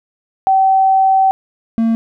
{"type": "tone pair in turn", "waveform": ["sine", "triangle"], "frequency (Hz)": [768, 227], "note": ["G5", "A#3"], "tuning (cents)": [-36, -46], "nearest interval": "octave + major sixth", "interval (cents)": 2110, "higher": "first", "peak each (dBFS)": [-8, -9], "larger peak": "first", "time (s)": [[0.47, 1.31], [1.78, 1.95]], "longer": "first", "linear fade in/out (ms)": 0, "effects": []}